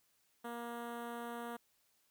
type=tone with notch filter; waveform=10% pulse; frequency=236.2 Hz; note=A#3; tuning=23 cents sharp; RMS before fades=-44 dBFS; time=0.44-1.57 s; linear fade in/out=10 ms; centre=5100 Hz; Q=0.52; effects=white hiss -75 dBFS RMS until 2.1 s